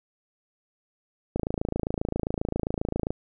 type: click train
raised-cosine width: 2 ms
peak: -13 dBFS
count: 49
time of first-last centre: 1.36-3.105 s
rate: 27.5 Hz
effects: none